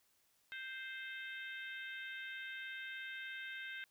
harmonic tone, 523.3 Hz, C5, in tune, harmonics 3 / 4 / 5 / 6 / 7, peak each -46 / -50 / -53 / -55 / -55 dBFS, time 0.52-3.84 s, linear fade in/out 0 ms, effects white hiss -75 dBFS RMS until 3.9 s

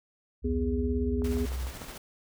sine tone with pitch glide, 64.8 to 63.8 Hz, C2 to C2, -16 to -43 cents, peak -30 dBFS, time 0.42-1.73 s, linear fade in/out 50 ms, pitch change -27 cents, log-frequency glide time 1.13-1.61 s
harmonic tone, 82.41 Hz, E2, in tune, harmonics 1 / 3 / 5, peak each -33 / -30 / -32 dBFS, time 0.44-1.46 s, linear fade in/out 10 ms
click train, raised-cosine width 1 ms, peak -29 dBFS, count 5, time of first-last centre 1.22-1.818 s, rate 6.69 Hz
pink noise with tremolo, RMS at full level -42 dBFS, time 1.24-1.98 s, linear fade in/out 5 ms, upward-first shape square, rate 14 Hz, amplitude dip 30%
effects none

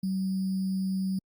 sine tone with sample-and-hold, 190 Hz, F#3, 46 cents sharp, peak -26 dBFS, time 0.03-1.19 s, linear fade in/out 5 ms, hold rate 4900 Hz, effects Opus 48 kbps

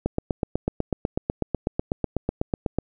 click train, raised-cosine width 2 ms, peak -9 dBFS, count 23, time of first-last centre 0.06-2.786 s, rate 8.07 Hz, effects none

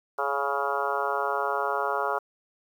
harmonic tone, 140 Hz, C#3, 18 cents sharp, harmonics 3 / 4 / 5 / 6 / 7 / 8 / 9 / 10, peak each -33 / -33 / -33 / -33 / -33 / -33 / -33 / -33 dBFS, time 0.18-2.19 s, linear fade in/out 10 ms, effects 9-bit

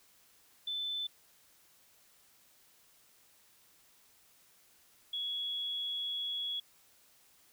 sine tone pair in turn, 3520 / 3355 Hz, A7 / G#7, 0 / +17 cents, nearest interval minor second, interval 83 cents, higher first, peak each -34 / -34 dBFS, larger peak neither, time 0.67-1.07 / 5.13-6.6 s, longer second, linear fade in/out 5 ms, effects white hiss -65 dBFS RMS until 7.52 s

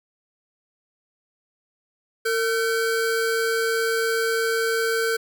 square tone pair together, 454.3 / 1528 Hz, A#4 / G6, -45 / -45 cents, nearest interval octave + major sixth, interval 2100 cents, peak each -23 / -26 dBFS, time 2.25-5.17 s, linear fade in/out 10 ms, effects none

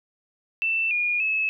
sine tone with pitch steps, 2666 / 2433 / 2593 Hz, E7 / D#7 / E7, +19 / -39 / -29 cents, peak -21 dBFS, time 0.62-1.49 s, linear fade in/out 0 ms, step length 290 ms, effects none

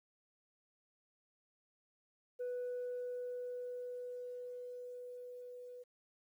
sine tone with level ramp, 493.9 Hz, B4, in tune, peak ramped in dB -35 to -48 dBFS, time 2.39-5.84 s, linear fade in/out 20 ms, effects tanh soft clip ceiling -36 dBFS + 12-bit

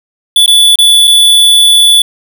square tone with dropouts, 3457 Hz, A7, 31 cents flat, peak -3 dBFS, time 0.36-2.02 s, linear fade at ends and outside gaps 2 ms, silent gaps 0.461-0.478 / 0.757-0.787 / 1.073-1.077 s, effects none

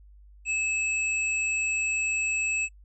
sine tone pair together, 2611 / 7703 Hz, E7 / B8, -17 / -44 cents, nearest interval octave + perfect fifth, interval 1873 cents, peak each -25 / -33 dBFS, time 0.45-2.69 s, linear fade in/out 50 ms, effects noise-tail reverb RT60 0.1 s tail -25 dB re dry + added 50 Hz sine -49 dBFS peak until 2.84 s

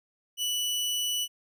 sawtooth tone, 2960 Hz, F#7, in tune, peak -24 dBFS, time 0.37-1.28 s, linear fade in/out 50 ms, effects none

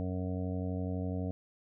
harmonic tone, 92 Hz, F#2, 9 cents flat, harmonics 1 / 2 / 3 / 5 / 6 / 7 / 8, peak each -35 / -38 / -39 / -44 / -48 / -46 / -52 dBFS, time 0-1.31 s, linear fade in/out 0 ms, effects none

